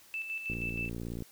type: tone with tremolo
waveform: sine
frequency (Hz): 2642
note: E7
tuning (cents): +3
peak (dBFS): -33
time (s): 0.14-0.89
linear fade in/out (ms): 0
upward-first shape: square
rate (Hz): 6.3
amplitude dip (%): 50
type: click train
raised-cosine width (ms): 3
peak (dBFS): -26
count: 43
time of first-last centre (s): 0.5-1.223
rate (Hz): 58.1
effects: white hiss -58 dBFS RMS until 1.31 s